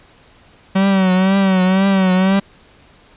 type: tone with vibrato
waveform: 45% pulse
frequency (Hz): 190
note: F#3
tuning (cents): +46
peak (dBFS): -11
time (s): 0.75-2.4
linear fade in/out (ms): 10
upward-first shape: triangle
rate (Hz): 2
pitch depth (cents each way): 70
effects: pink hiss -48 dBFS RMS until 3.16 s + resampled to 8000 Hz